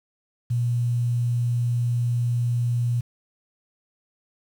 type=tone with quantisation; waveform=sine; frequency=120 Hz; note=B2; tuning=49 cents flat; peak=-20 dBFS; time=0.5-3.01 s; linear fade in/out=10 ms; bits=8; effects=none